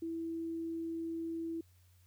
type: tone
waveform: sine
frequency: 329.6 Hz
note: E4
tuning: in tune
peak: -36 dBFS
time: 0.02-1.61 s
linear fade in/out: 5 ms
effects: added 89 Hz sine -62 dBFS peak until 2.06 s + white hiss -72 dBFS RMS until 2.06 s